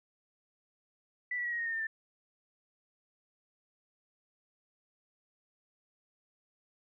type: tone with pitch steps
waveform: sine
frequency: 1975.5 / 1946.1 / 1917 / 1888.5 / 1860.3 / 1832.6 / 1805.3 / 1778.4 Hz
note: B6 / B6 / A#6 / A#6 / A#6 / A#6 / A6 / A6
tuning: 0 / -26 / +48 / +22 / -4 / -30 / +44 / +18 cents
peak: -32 dBFS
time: 1.31-1.87 s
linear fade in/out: 5 ms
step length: 70 ms
effects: none